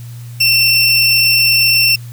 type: tone pair together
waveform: square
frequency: 2700 / 5414 Hz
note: E7 / E8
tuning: +41 / +45 cents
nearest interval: octave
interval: 1204 cents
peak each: -12 dBFS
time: 0.4-1.96 s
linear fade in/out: 10 ms
effects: added 119 Hz sine -27 dBFS peak until 2.12 s + white hiss -43 dBFS RMS until 2.12 s